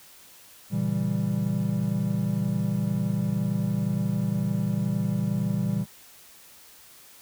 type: chord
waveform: triangle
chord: A# diminished seventh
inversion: none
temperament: equal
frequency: 116.54 / 138.59 / 164.81 / 196 Hz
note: A#2 / C#3 / E3 / G3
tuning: 0 / 0 / 0 / 0 cents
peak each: -28 / -30 / -27 / -25 dBFS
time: 0.7-5.86 s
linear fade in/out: 50 ms
effects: white hiss -51 dBFS RMS until 7.21 s